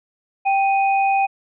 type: tone pair together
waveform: sine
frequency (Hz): 784 / 2489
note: G5 / D#7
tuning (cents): 0 / 0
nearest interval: octave + minor sixth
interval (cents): 2000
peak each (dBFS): -15 / -24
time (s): 0.45-1.27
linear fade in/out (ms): 20
effects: none